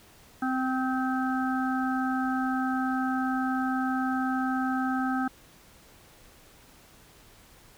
harmonic tone with a mistuned harmonic, 259.9 Hz, C4, 11 cents flat, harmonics 1 / 3 / 5 / 6, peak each -27 / -32 / -34 / -35 dBFS, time 0.42-5.28 s, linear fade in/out 5 ms, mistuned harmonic 5, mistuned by -19 cents, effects pink hiss -55 dBFS RMS until 7.77 s

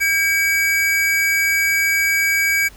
square tone pair together, 1610 / 2277 Hz, G6 / C#7, +46 / +46 cents, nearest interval tritone, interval 600 cents, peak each -21 / -17 dBFS, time 0-2.69 s, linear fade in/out 20 ms, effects added 50 Hz sine -45 dBFS peak until 2.76 s + pink hiss -46 dBFS RMS until 2.76 s

